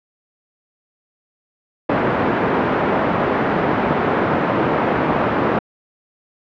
pink band-pass noise, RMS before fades -18 dBFS, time 1.89-5.59 s, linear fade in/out 5 ms, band 200 to 1400 Hz, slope 12 dB/octave, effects low-pass 3000 Hz 12 dB/octave

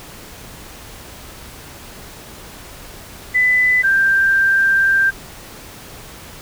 sine tone pair in turn, 2000 / 1579.2 Hz, B6 / G6, +21 / +12 cents, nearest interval major third, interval 409 cents, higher first, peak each -11 dBFS, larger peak neither, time 3.34-3.83 / 3.83-5.11 s, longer second, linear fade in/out 20 ms, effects pink hiss -37 dBFS RMS until 6.41 s

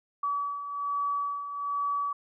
sine beating tone pair, 1142 / 1143.2 Hz, D6 / D6, -49 / -47 cents, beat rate 1.2 Hz, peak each -36 / -29 dBFS, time 0.23-2.13 s, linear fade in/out 5 ms, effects none

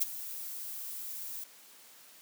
violet noise with ADSR envelope, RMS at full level -26 dBFS, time 0-1.44 s, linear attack 20 ms, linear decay 21 ms, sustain -15 dB, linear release 5 ms, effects white hiss -56 dBFS RMS until 2.21 s + high-pass 200 Hz 12 dB/octave

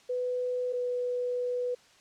sine tone pair in turn, 498 / 493.4 Hz, B4 / B4, +14 / -2 cents, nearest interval unison, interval 16 cents, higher first, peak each -28 dBFS, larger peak neither, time 0.09-0.73 / 0.73-1.75 s, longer second, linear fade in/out 10 ms, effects white hiss -59 dBFS RMS until 2 s + low-pass 6000 Hz 12 dB/octave

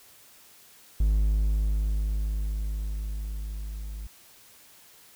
triangle tone with level ramp, 52.1 Hz, G#1, 6 cents sharp, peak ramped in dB -17 to -32 dBFS, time 1-4.07 s, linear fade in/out 5 ms, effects white hiss -54 dBFS RMS until 5.15 s

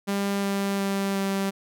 sawtooth tone with pitch steps, 199.3 / 198.04 / 196.78 / 195.54 Hz, G3 / G3 / G3 / G3, +29 / +18 / +7 / -4 cents, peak -20 dBFS, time 0.07-1.51 s, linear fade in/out 20 ms, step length 360 ms, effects none

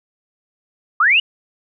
sine linear sweep, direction up, 1139 to 2960 Hz, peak -10 dBFS, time 1-1.2 s, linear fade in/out 5 ms, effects none

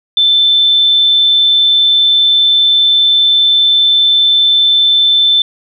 sine tone, 3535 Hz, A7, 7 cents sharp, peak -6 dBFS, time 0.17-5.42 s, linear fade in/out 2 ms, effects none

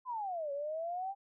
sine exponential two-way sweep, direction down then up, 1042 to 554.4 to 801 Hz, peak -35 dBFS, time 0.05-1.15 s, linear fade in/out 50 ms, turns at 0.52 s, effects none

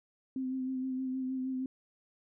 sine tone with vibrato, 260 Hz, C4, 11 cents flat, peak -32 dBFS, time 0.36-1.66 s, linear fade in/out 2 ms, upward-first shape sine, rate 6.4 Hz, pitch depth 24 cents each way, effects none

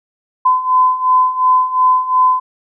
sine beating tone pair, 1016 / 1018.8 Hz, B5 / C6, +49 / -46 cents, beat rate 2.8 Hz, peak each -15 / -11 dBFS, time 0.45-2.4 s, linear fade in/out 10 ms, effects none

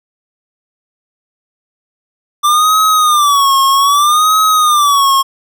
square tone with vibrato, 1174.7 Hz, D6, in tune, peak -8 dBFS, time 2.43-5.23 s, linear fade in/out 20 ms, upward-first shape sine, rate 0.63 Hz, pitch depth 140 cents each way, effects none

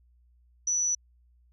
sine tone, 5930 Hz, F#8, 3 cents sharp, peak -24 dBFS, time 0.67-0.95 s, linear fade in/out 5 ms, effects added 60 Hz sine -59 dBFS peak until 1.52 s

